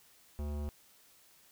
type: tone with hard clipping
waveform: sine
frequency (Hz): 73.42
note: D2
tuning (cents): 0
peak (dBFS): -37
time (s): 0.39-0.69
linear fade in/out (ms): 0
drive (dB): 18
effects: white hiss -63 dBFS RMS until 1.51 s